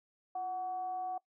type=tone with frequency modulation; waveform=sine; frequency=740 Hz; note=F#5; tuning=in tune; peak=-34 dBFS; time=0.35-1.18 s; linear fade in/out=5 ms; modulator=396 Hz; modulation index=0.29; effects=noise-tail reverb RT60 0.1 s tail -21 dB re dry + high-pass 400 Hz 12 dB/octave